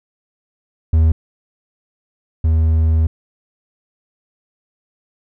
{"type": "tone pair in turn", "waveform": "triangle", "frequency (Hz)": [80, 80], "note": ["D#2", "D#2"], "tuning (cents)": [49, 49], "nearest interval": "unison", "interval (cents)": 0, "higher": "neither", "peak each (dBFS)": [-7, -9], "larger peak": "first", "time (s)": [[0.93, 1.12], [2.44, 3.07]], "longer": "second", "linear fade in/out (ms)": 5, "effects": []}